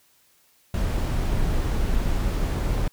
brown noise, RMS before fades -23 dBFS, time 0.74-2.88 s, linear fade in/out 2 ms, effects white hiss -61 dBFS RMS until 2.92 s

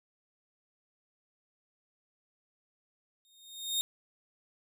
sawtooth tone with exponential growth, 3692 Hz, A#7, 17 cents flat, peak -23 dBFS, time 3.25-3.81 s, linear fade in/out 0 ms, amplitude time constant 120 ms, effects none

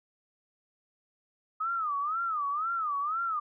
sine tone with vibrato, 1245 Hz, D#6, 1 cent sharp, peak -28 dBFS, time 1.6-3.4 s, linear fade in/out 10 ms, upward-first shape sine, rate 2 Hz, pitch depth 180 cents each way, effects none

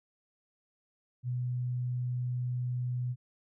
sine tone, 124.1 Hz, B2, 9 cents sharp, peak -30 dBFS, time 1.23-3.16 s, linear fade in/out 50 ms, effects none

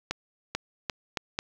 accelerating click train, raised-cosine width 0.2 ms, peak -11 dBFS, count 5, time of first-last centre 0.11-1.389 s, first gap 440 ms, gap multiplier 0.79, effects low-pass 7000 Hz 12 dB/octave + 7-bit

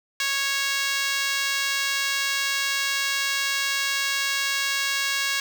5% pulse tone with high-pass filter, 552 Hz, C#5, 7 cents flat, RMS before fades -25 dBFS, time 0.2-5.4 s, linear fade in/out 2 ms, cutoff 1500 Hz, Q 1.7, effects none

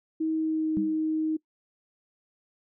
sine tone with pitch glide, 318 to 314 Hz, D#4 to D#4, +38 to +16 cents, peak -24 dBFS, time 0.2-1.37 s, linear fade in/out 10 ms, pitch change -22 cents, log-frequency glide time 0.31-0.69 s
sine tone with exponential decay, 198.2 Hz, G3, 19 cents sharp, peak -24 dBFS, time 0.77-1.04 s, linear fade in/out 0 ms, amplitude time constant 57 ms
effects noise-tail reverb RT60 0.1 s tail -22 dB re dry

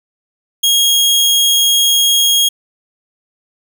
sawtooth tone, 3273 Hz, G#7, 26 cents flat, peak -6 dBFS, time 0.63-2.49 s, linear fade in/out 10 ms, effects none

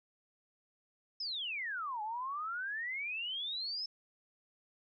sine exponential two-way sweep, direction down then up, 5300 to 830.6 to 5300 Hz, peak -36 dBFS, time 1.2-3.86 s, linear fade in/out 5 ms, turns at 2.02 s, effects none

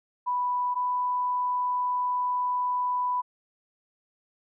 sine tone pair in turn, 987.8 / 992 Hz, B5 / B5, 0 / +7 cents, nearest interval unison, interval 7 cents, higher second, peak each -24 dBFS, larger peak neither, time 0.26-0.75 / 0.75-3.22 s, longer second, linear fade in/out 20 ms, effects none

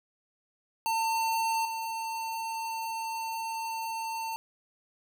square tone with level steps, 901 Hz, A5, 41 cents sharp, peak -27 / -33 dBFS, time 0.86-4.36 s, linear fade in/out 0 ms, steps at 1.65 s, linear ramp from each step 2 ms, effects none

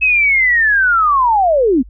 sine linear sweep, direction down, 2596 to 231 Hz, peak -9 dBFS, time 0.01-1.83 s, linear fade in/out 20 ms, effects added 50 Hz sine -34 dBFS peak until 1.89 s

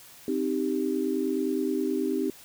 sine chord, C minor, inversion none, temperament equal, 261.6 / 311.1 / 392 Hz, C4 / Eb4 / G4, 0 / 0 / 0 cents, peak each -29 dBFS, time 0.28-2.3 s, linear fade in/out 2 ms, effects white hiss -50 dBFS RMS until 2.44 s

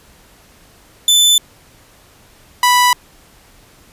sawtooth tone pair in turn, 3516 / 986.6 Hz, A7 / B5, -2 / -2 cents, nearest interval octave + minor seventh, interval 2200 cents, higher first, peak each -5 dBFS, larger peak neither, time 1.08-1.38 / 2.63-2.93 s, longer neither, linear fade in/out 2 ms, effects pink hiss -47 dBFS RMS until 3.92 s + resampled to 32000 Hz

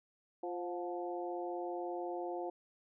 harmonic tone with a mistuned harmonic, 174.61 Hz, F3, in tune, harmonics 2 / 3 / 4 / 5, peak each -40 / -44 / -42 / -48 dBFS, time 0.43-2.5 s, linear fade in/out 5 ms, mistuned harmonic 4, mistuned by +37 cents, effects none

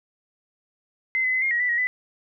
sine tone with pitch steps, 2061 / 2023 / 2036 / 2129 / 1900 / 1979 / 1895 / 1999 Hz, C7 / B6 / C7 / C7 / A#6 / B6 / A#6 / B6, -27 / +41 / -48 / +30 / +33 / +3 / +28 / +20 cents, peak -20 dBFS, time 1.15-1.87 s, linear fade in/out 0 ms, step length 90 ms, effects none

